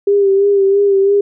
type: tone with vibrato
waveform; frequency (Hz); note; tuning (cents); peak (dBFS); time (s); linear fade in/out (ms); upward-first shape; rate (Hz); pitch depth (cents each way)
sine; 397; G4; +22; -8; 0.07-1.21; 5; sine; 3; 37
effects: none